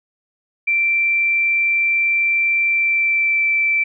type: tone with pitch glide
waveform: sine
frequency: 2349 to 2331 Hz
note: D7 to D7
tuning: 0 to -14 cents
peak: -14 dBFS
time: 0.67-3.84 s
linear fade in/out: 10 ms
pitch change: -14 cents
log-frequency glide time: 2.67-3.45 s
effects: none